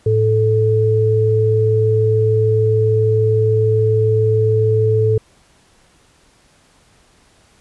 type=tone pair together; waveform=sine; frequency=109.15 / 436.6 Hz; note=A2 / A4; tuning=-13 / -13 cents; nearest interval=2 octaves; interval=2400 cents; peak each=-14 dBFS; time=0.06-5.18 s; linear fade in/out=5 ms; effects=pink hiss -53 dBFS RMS until 7.6 s + resampled to 24000 Hz